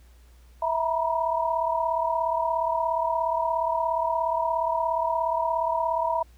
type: tone cluster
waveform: sine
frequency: 655 / 936 / 973 Hz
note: E5 / A#5 / B5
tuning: -11 / +7 / -26 cents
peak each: -27 dBFS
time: 0.62-6.23 s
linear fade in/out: 5 ms
effects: added 60 Hz sine -50 dBFS peak until 6.37 s + pink hiss -62 dBFS RMS until 6.37 s